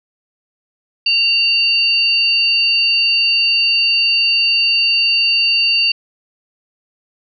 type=tone pair together; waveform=sine; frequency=2767 / 4593 Hz; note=F7 / D8; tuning=-17 / -39 cents; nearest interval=major sixth; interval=878 cents; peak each=-14 dBFS; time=1.06-5.92 s; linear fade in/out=5 ms; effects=none